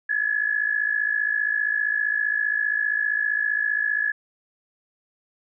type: tone with amplitude modulation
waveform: sine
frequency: 1700 Hz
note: G#6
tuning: 40 cents sharp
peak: -17 dBFS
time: 0.09-4.12 s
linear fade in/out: 10 ms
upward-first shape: sine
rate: 55.2 Hz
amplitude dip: 80%
effects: none